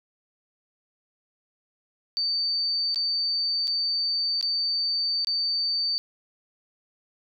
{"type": "tone with dropouts", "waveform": "sine", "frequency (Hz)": 4585, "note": "D8", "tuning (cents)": -42, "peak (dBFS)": -23, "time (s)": [2.17, 5.98], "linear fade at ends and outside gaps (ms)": 0, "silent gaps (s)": [[2.945, 2.959], [3.672, 3.678], [4.411, 4.427], [5.247, 5.271]], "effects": []}